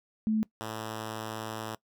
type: tone pair in turn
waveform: sine / 5% pulse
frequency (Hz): 217.7 / 110.08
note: A3 / A2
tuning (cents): -18 / +1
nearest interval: octave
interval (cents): 1181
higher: first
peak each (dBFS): -24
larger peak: neither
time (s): 0.27-0.43 / 0.61-1.75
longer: second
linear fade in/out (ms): 0
effects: noise-tail reverb RT60 0.1 s tail -21 dB re dry